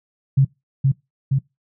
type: tone with echo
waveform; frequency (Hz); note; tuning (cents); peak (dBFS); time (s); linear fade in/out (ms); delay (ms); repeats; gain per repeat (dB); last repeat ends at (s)
sine; 135.8; C#3; -35; -10; 0.37-0.45; 10; 470; 2; -2; 1.39
effects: noise-tail reverb RT60 0.2 s tail -22 dB re dry